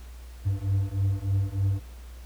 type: beating tone pair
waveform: triangle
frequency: 96.3 / 99.6 Hz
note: G2 / G2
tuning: -30 / +28 cents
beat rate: 3.3 Hz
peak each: -25 / -24 dBFS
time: 0.45-1.8 s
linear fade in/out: 20 ms
effects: added 60 Hz sine -40 dBFS peak until 2.25 s + pink hiss -54 dBFS RMS until 2.25 s